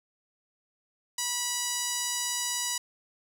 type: tone with band-pass filter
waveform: sawtooth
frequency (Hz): 976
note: B5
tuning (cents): -21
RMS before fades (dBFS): -31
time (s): 1.18-2.78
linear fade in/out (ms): 5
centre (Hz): 7300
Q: 1.4
effects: none